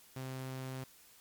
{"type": "tone", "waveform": "sawtooth", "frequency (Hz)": 130.81, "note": "C3", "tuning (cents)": 0, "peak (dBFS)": -36, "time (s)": [0.16, 0.84], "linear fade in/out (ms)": 5, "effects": ["white hiss -61 dBFS RMS until 1.2 s", "MP3 96 kbps"]}